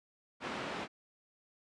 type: band-pass noise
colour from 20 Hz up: pink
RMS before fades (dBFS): -40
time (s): 0.4-0.88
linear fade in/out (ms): 50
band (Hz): 230 to 2800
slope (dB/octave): 12
effects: resampled to 22050 Hz